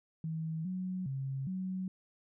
sine tone with pitch steps, 160.5 / 184.7 / 134.9 / 186.8 Hz, E3 / F#3 / C#3 / F#3, -46 / -3 / -47 / +17 cents, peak -34 dBFS, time 0.24-1.88 s, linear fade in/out 2 ms, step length 410 ms, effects none

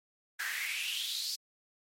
pink noise with high-pass filter sweep, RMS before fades -36 dBFS, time 0.39-1.36 s, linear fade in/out 10 ms, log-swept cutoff 1600 to 4900 Hz, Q 6.2, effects MP3 64 kbps

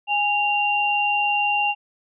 sine tone pair together, 824.4 / 2773 Hz, G#5 / F7, -13 / -13 cents, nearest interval octave + major sixth, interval 2100 cents, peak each -21 dBFS, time 0.07-1.75 s, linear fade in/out 50 ms, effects none

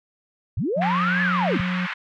sine linear two-way sweep, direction up then down, 69.3 to 1760 to 69.3 Hz, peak -21 dBFS, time 0.57-1.61 s, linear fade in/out 5 ms, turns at 1.22 s
triangle tone with pitch glide, 179.2 to 181.07 Hz, F3 to F#3, +45 to -37 cents, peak -21 dBFS, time 0.76-1.87 s, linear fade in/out 20 ms, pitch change +18 cents, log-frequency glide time 1.1-1.2 s
white band-pass noise, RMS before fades -30 dBFS, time 0.81-1.94 s, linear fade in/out 10 ms, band 1100 to 2400 Hz, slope 24 dB/octave
effects none

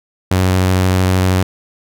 sawtooth tone with vibrato, 92.8 Hz, F#2, 6 cents sharp, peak -7 dBFS, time 0.31-1.43 s, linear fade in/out 5 ms, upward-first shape sine, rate 13 Hz, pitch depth 15 cents each way, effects none

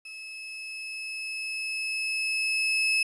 35% pulse tone with level ramp, 2594 Hz, E7, 28 cents flat, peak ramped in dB -38 to -20 dBFS, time 0.05-3.03 s, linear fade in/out 5 ms, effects resampled to 24000 Hz + 10-bit

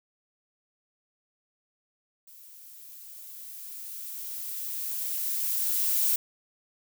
violet noise with level ramp, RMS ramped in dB -51 to -24 dBFS, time 2.27-6.16 s, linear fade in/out 5 ms, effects none

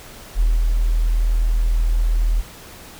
sine tone with ADSR envelope, 40.46 Hz, E1, 32 cents flat, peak -12 dBFS, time 0.35-2.42 s, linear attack 53 ms, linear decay 210 ms, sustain -2 dB, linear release 22 ms, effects pink hiss -40 dBFS RMS until 2.99 s

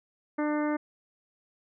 harmonic tone, 299.1 Hz, D4, 32 cents sharp, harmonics 1 / 2 / 3 / 4 / 5 / 6 / 7, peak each -27 / -33 / -37 / -39 / -41 / -43 / -44 dBFS, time 0.38-0.77 s, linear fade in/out 10 ms, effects none

